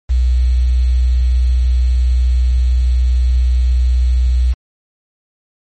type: tone with quantisation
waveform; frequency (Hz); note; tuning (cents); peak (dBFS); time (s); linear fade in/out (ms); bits
sine; 61.74; B1; 0; -9; 0.09-4.54; 20; 6
effects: MP3 32 kbps